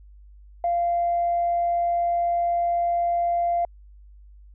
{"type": "tone", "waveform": "sine", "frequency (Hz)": 692, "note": "F5", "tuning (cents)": -16, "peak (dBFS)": -19, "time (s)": [0.64, 3.65], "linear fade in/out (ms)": 2, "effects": ["tanh soft clip ceiling -15 dBFS", "added 50 Hz sine -45 dBFS peak until 4.54 s"]}